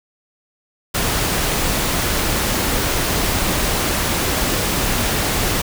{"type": "noise", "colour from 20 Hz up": "pink", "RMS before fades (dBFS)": -19, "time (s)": [0.94, 5.62], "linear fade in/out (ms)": 10, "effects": []}